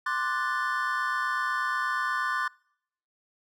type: chord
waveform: triangle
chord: D dominant seventh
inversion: third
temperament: equal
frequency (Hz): 1046.5 / 1174.7 / 1480 / 1760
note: C6 / D6 / F#6 / A6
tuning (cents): 0 / 0 / 0 / 0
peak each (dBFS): -30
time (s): 0.06-2.48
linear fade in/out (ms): 5
effects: noise-tail reverb RT60 0.7 s tail -26 dB re dry